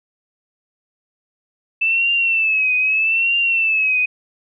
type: tone with vibrato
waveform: sine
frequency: 2637 Hz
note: E7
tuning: in tune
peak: -14 dBFS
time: 1.81-4.06 s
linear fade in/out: 10 ms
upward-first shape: triangle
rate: 0.8 Hz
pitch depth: 100 cents each way
effects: none